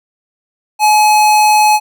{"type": "tone", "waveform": "square", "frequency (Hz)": 849, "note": "G#5", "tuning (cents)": 38, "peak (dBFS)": -7, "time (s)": [0.79, 1.8], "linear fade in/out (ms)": 50, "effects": []}